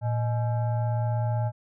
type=tone with frequency modulation; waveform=sine; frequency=114.5 Hz; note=A#2; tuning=31 cents flat; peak=-23 dBFS; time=0.01-1.52 s; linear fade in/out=50 ms; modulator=731 Hz; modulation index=0.53; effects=none